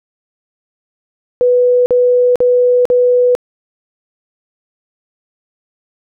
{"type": "tone bursts", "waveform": "sine", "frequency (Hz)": 493.7, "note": "B4", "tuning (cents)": -1, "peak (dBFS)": -7, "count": 4, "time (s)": [1.41, 3.351], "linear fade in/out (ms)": 0, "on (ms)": 450, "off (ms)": 47, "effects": []}